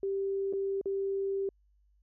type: tone with dropouts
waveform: sine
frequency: 391.7 Hz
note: G4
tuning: 1 cent flat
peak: -29 dBFS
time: 0.03-1.49 s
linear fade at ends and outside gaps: 2 ms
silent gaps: 0.527-0.534 / 0.813-0.857 s
effects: added 50 Hz sine -64 dBFS peak until 2.02 s